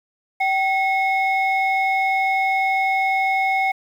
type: tone pair together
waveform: sine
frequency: 770 / 2178 Hz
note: G5 / C#7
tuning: -31 / -31 cents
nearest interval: octave + tritone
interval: 1800 cents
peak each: -17 / -19 dBFS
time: 0.4-3.72 s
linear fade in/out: 10 ms
effects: tanh soft clip ceiling -13 dBFS + 8-bit